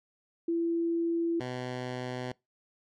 sine / 10% pulse tone pair in turn, 335.8 / 125.78 Hz, E4 / B2, +32 / +32 cents, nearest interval octave + perfect fourth, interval 1700 cents, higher first, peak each -26 dBFS, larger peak neither, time 0.48-1.4 / 1.4-2.32 s, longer neither, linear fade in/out 5 ms, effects noise-tail reverb RT60 0.2 s tail -23 dB re dry + low-pass 5000 Hz 12 dB/octave

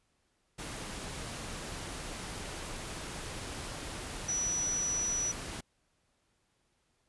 sine tone in noise, 5900 Hz, F#8, 6 cents flat, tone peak -30 dBFS, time 4.28-5.32 s, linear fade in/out 10 ms, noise pink, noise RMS -41 dBFS, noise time 0.58-5.61 s, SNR +8 dB, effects pink hiss -75 dBFS RMS until 7.08 s + resampled to 24000 Hz

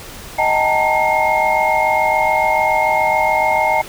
sine tone cluster, 625 / 771 / 875 / 922 / 2142 Hz, D#5 / G5 / A5 / A#5 / C7, +8 / -29 / -10 / -19 / +40 cents, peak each -19 dBFS, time 0.38-3.82 s, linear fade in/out 10 ms, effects pink hiss -34 dBFS RMS until 3.88 s

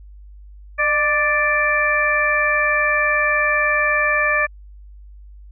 harmonic tone with a mistuned harmonic, 587.3 Hz, D5, in tune, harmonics 1 / 2 / 3 / 4, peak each -23 / -22 / -18 / -21 dBFS, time 0.78-4.47 s, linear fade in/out 20 ms, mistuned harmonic 1, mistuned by +43 cents, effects added 50 Hz sine -38 dBFS peak until 5.51 s

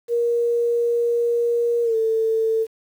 sine tone with pitch glide, 472.2 to 446.2 Hz, A#4 to A4, +22 to +24 cents, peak -17 dBFS, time 0.08-2.67 s, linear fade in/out 50 ms, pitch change -98 cents, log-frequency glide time 1.83-1.95 s, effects 8-bit

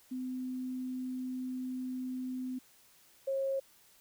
sine tone pair in turn, 255.4 / 541.2 Hz, C4 / C#5, -42 / -42 cents, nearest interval octave + minor second, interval 1300 cents, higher second, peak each -35 / -30 dBFS, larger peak second, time 0.11-2.59 / 3.27-3.6 s, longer first, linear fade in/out 10 ms, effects white hiss -63 dBFS RMS until 4 s

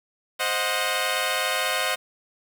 10% pulse chord, C diminished, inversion none, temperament equal with one note detuned, 523.3 / 622.3 / 729.8 Hz, C5 / Eb5 / Gb5, 0 / 0 / -24 cents, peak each -19 dBFS, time 0.39-1.96 s, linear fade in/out 20 ms, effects 8-bit

